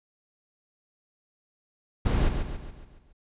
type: noise with echo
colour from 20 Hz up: brown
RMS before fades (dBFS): -22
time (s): 2.05-2.29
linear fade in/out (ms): 10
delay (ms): 140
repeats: 6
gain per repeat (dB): -6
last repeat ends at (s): 3.13
effects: resampled to 8000 Hz